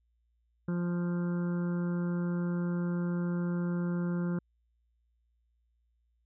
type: harmonic tone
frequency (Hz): 174.61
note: F3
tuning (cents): 0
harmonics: 1 / 2 / 3 / 5 / 6 / 7 / 8 / 9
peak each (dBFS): -29 / -39 / -45 / -54 / -52 / -55 / -49 / -55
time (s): 0.68-4.39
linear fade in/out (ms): 5
effects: added 58 Hz sine -70 dBFS peak until 6.25 s